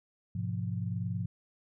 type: chord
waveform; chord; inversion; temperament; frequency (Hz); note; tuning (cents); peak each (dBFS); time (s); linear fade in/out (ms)
sine; F diminished; first; just; 104.77 / 125.72 / 174.61; Ab2 / Cb3 / F3; +16 / +31 / 0; -34 / -37 / -36; 0.35-1.26; 5
effects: none